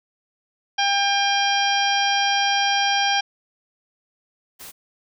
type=harmonic tone; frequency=800 Hz; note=G5; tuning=35 cents sharp; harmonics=1 / 2 / 3 / 4 / 5 / 6 / 7; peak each=-21 / -25 / -27 / -24 / -36 / -30 / -28 dBFS; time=0.78-3.21 s; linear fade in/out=10 ms
type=noise; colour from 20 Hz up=white; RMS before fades=-39 dBFS; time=4.59-4.72 s; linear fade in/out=20 ms
effects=none